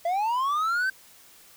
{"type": "linear sweep", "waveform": "triangle", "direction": "up", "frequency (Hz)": [661, 1568], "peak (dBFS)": -21, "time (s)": [0.05, 0.9], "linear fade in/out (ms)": 5, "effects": ["white hiss -53 dBFS RMS until 1.56 s"]}